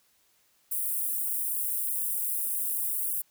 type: high-pass noise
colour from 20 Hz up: white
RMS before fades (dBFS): -30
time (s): 0.71-3.22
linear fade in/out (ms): 10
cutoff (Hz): 9000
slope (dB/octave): 48
effects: white hiss -67 dBFS RMS until 3.3 s